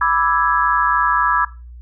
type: chord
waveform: sine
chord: E dominant seventh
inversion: second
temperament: equal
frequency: 987.8 / 1174.7 / 1318.5 / 1661.2 Hz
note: B5 / D6 / E6 / G#6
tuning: 0 / 0 / 0 / 0 cents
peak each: -19 dBFS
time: 0.01-1.45 s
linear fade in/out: 5 ms
effects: noise-tail reverb RT60 0.3 s tail -18 dB re dry + added 60 Hz sine -34 dBFS peak until 1.81 s